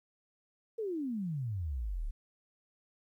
sine exponential sweep, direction down, 466.2 to 32.7 Hz, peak -33 dBFS, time 0.78-2.11 s, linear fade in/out 10 ms, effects 12-bit

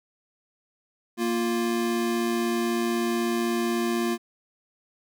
square tone pair together, 233.1 / 349.2 Hz, A#3 / F4, 0 / 0 cents, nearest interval perfect fifth, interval 700 cents, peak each -27 dBFS, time 1.17-4.18 s, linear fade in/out 50 ms, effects none

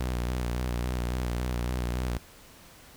sawtooth tone with vibrato, 61.1 Hz, B1, 18 cents flat, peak -24 dBFS, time 0-2.18 s, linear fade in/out 5 ms, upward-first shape square, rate 3.6 Hz, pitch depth 40 cents each way, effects pink hiss -52 dBFS RMS until 2.96 s

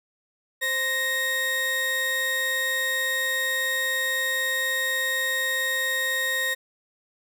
35% pulse tone pair together, 523.3 / 1863.6 Hz, C5 / A#6, 0 / -1 cents, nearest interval octave + minor seventh, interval 2199 cents, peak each -32 / -22 dBFS, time 0.61-6.55 s, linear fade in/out 20 ms, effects none

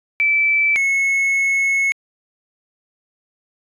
sine / triangle tone pair in turn, 2319 / 2189 Hz, D7 / C#7, -22 / -22 cents, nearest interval minor second, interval 100 cents, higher first, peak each -13 dBFS, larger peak neither, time 0.2-0.76 / 0.76-1.92 s, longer second, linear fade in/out 0 ms, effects resampled to 24000 Hz

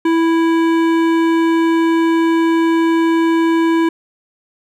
triangle tone with hard clipping, 329.6 Hz, E4, in tune, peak -13 dBFS, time 0.05-3.89 s, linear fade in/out 5 ms, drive 18 dB, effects none

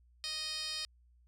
10% pulse tone with band-pass filter, 622.3 Hz, D#5, in tune, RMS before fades -39 dBFS, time 0.24-0.85 s, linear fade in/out 0 ms, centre 5300 Hz, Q 5.2, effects added 60 Hz sine -62 dBFS peak until 1.27 s

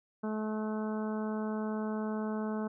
harmonic tone, 215.6 Hz, A3, 35 cents flat, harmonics 1 / 2 / 3 / 4 / 5 / 6 / 7, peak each -33 / -39 / -43 / -45 / -47 / -49 / -50 dBFS, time 0.23-2.68 s, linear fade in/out 10 ms, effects none

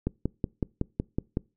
click train, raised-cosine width 3 ms, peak -13 dBFS, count 8, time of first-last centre 0.07-1.371 s, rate 5.38 Hz, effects noise-tail reverb RT60 0.3 s tail -25 dB re dry

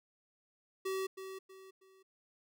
square tone with echo, 381.8 Hz, G4, 46 cents flat, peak -35 dBFS, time 0.85-1.07 s, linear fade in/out 10 ms, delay 320 ms, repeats 3, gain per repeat -9 dB, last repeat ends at 2.03 s, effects none

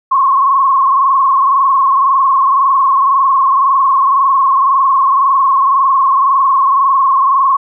sine tone with frequency modulation, 1081 Hz, C#6, 44 cents flat, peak -7 dBFS, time 0.11-7.57 s, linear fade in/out 10 ms, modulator 21.9 Hz, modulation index 2.1, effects none

